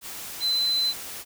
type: tone in noise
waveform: sine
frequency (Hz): 4043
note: B7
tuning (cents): +40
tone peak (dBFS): -21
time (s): 0.4-0.94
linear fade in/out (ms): 50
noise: white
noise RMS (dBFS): -37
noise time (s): 0.01-1.25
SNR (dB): +13
effects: none